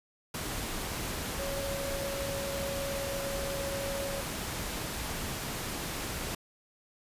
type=tone in noise; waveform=sine; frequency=554.4 Hz; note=C#5; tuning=in tune; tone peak=-35 dBFS; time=1.39-4.21 s; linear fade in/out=5 ms; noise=pink; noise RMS=-36 dBFS; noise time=0.34-6.35 s; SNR=-2 dB; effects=resampled to 32000 Hz